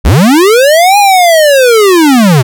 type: linear two-way sweep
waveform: square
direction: up then down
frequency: 38.89 to 830.6 to 115.9 Hz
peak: -3 dBFS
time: 0.04-2.43 s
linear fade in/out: 20 ms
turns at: 0.98 s
effects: none